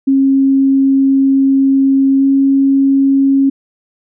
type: tone with pitch glide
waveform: sine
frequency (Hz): 270.8 to 273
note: C#4 to C#4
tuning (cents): -40 to -26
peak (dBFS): -7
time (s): 0.07-3.5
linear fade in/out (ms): 10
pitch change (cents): +14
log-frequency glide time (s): 2.18-2.24
effects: none